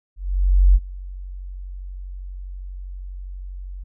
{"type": "tone with ADSR envelope", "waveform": "sine", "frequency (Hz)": 46.21, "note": "F#1", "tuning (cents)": -1, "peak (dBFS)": -8, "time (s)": [0.16, 3.84], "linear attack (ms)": 590, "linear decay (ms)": 41, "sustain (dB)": -22, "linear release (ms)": 13, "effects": []}